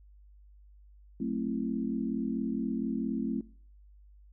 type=chord; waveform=sine; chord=F# half-diminished seventh; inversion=none; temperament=just; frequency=185 / 222 / 266.4 / 333 Hz; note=F#3 / A3 / C4 / E4; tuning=0 / +16 / +31 / +18 cents; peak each=-38 / -33 / -34 / -38 dBFS; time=1.2-3.41 s; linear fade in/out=5 ms; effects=noise-tail reverb RT60 0.5 s tail -23 dB re dry + added 50 Hz sine -53 dBFS peak until 4.32 s